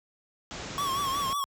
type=low-pass noise; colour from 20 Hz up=pink; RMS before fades=-38 dBFS; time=0.51-1.33 s; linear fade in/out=0 ms; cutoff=7600 Hz; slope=96 dB/octave
type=tone with vibrato; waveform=square; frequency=1107 Hz; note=C#6; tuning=3 cents flat; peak=-28 dBFS; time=0.78-1.44 s; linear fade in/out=0 ms; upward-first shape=triangle; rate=5.5 Hz; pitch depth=87 cents each way
effects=high-pass 60 Hz 12 dB/octave